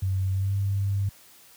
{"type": "tone with pitch glide", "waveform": "sine", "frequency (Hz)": [95.2, 98.96], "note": ["F#2", "G2"], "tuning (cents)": [50, 17], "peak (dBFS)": -22, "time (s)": [0.02, 1.09], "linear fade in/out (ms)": 5, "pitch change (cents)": 67, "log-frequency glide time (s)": [0.33, 0.54], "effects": ["white hiss -53 dBFS RMS until 1.56 s", "high-pass 60 Hz 12 dB/octave"]}